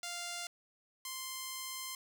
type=tone pair in turn; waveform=5% pulse; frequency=698 / 1045.8 Hz; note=F5 / C6; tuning=-1 / -1 cents; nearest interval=perfect fifth; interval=700 cents; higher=second; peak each=-28 dBFS; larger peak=neither; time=0.03-0.47 / 1.05-1.95 s; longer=second; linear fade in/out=2 ms; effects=none